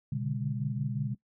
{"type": "tone cluster", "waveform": "sine", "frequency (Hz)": [121.7, 141.8, 147.4, 203.8], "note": ["B2", "C#3", "D3", "G#3"], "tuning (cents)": [-25, 40, 7, -32], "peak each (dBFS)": [-34, -33, -38, -37], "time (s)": [0.12, 1.15], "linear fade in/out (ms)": 5, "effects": ["noise-tail reverb RT60 0.1 s tail -18 dB re dry"]}